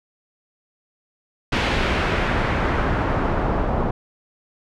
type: noise with low-pass filter sweep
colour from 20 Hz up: pink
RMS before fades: -21 dBFS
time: 1.52-3.91 s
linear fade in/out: 5 ms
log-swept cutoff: 3200 to 840 Hz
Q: 1.1
effects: none